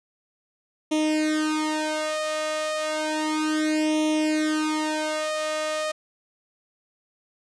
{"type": "tone with flanger", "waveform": "sawtooth", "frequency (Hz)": 308.8, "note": "D#4", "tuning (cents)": -13, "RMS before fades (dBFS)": -25, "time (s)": [0.91, 5.92], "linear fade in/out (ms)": 10, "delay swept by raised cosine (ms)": [0.32, 1.72], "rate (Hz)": 0.32, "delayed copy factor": 0.95, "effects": ["resampled to 22050 Hz"]}